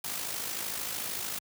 white noise with amplitude modulation, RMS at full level -33 dBFS, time 0.04-1.39 s, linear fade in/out 5 ms, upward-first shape sine, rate 53.2 Hz, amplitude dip 50%, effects high-pass 80 Hz 12 dB/octave

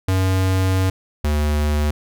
square tone pair in turn, 94.2 / 74.57 Hz, F#2 / D2, +32 / +27 cents, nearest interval major third, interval 405 cents, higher first, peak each -16 / -17 dBFS, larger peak first, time 0.08-0.9 / 1.24-1.91 s, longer first, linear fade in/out 5 ms, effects none

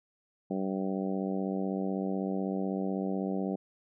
harmonic tone, 96 Hz, G2, 36 cents flat, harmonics 2 / 3 / 4 / 5 / 6 / 7 / 8, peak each -32 / -36 / -38 / -40 / -42 / -43 / -44 dBFS, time 0.5-3.56 s, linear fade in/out 10 ms, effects none

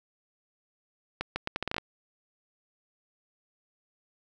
accelerating click train, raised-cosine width 0.3 ms, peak -14 dBFS, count 10, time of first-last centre 1.21-1.782 s, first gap 150 ms, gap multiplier 0.76, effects none

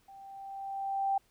sine tone with level ramp, 784 Hz, G5, in tune, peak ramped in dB -49 to -25 dBFS, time 0.08-1.18 s, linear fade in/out 5 ms, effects pink hiss -69 dBFS RMS until 1.3 s

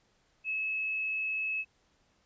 sine tone, 2588 Hz, E7, 32 cents flat, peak -30 dBFS, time 0.44-1.65 s, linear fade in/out 50 ms, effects pink hiss -70 dBFS RMS until 2.25 s + resampled to 16000 Hz

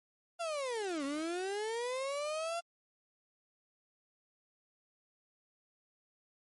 35% pulse linear two-way sweep, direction down then up, 698.5 to 270.3 to 693 Hz, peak -33 dBFS, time 0.39-2.61 s, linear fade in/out 20 ms, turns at 1.04 s, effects MP3 48 kbps

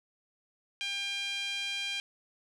5% pulse tone with band-pass filter, 799 Hz, G5, 33 cents sharp, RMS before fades -35 dBFS, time 0.81-2 s, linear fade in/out 0 ms, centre 2800 Hz, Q 3.9, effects none

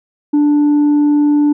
sine tone with tanh clipping, 293.7 Hz, D4, in tune, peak -9 dBFS, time 0.33-1.53 s, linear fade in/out 10 ms, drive 2 dB, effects none

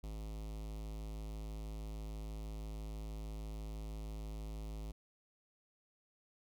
square tone with notch filter, 53.1 Hz, G#1, 39 cents sharp, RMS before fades -44 dBFS, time 0.03-4.92 s, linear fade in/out 10 ms, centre 1600 Hz, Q 1, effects none

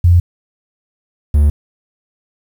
sine / triangle tone pair in turn, 87.31 / 73.42 Hz, F2 / D2, 0 / 0 cents, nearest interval minor third, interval 300 cents, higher first, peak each -5 dBFS, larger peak neither, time 0.04-0.2 / 1.34-1.5 s, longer neither, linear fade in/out 5 ms, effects 7-bit

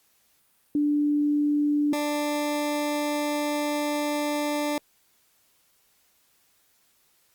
sine / 20% pulse tone pair in turn, 293.7 / 295 Hz, D4 / D4, 0 / +8 cents, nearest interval unison, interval 8 cents, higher second, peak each -20 dBFS, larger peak neither, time 0.75-1.93 / 1.93-4.78 s, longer second, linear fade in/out 2 ms, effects white hiss -65 dBFS RMS until 7.34 s + Opus 48 kbps

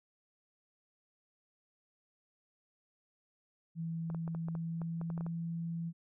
sine tone with pitch glide, 164.81 to 167.21 Hz, E3 to E3, 0 to +25 cents, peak -35 dBFS, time 3.75-5.93 s, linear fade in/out 50 ms, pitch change +25 cents, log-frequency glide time 4.41-5.33 s
clicks, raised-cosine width 1 ms, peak -32 dBFS, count 12, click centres 4.101 / 4.147 / 4.278 / 4.349 / 4.485 / 4.552 / 4.817 / 5.014 / 5.102 / 5.178 / 5.209 / 5.265 s
effects none

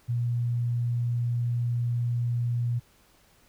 sine tone, 119.8 Hz, A#2, 48 cents sharp, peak -24 dBFS, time 0.08-2.8 s, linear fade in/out 20 ms, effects pink hiss -61 dBFS RMS until 3.48 s

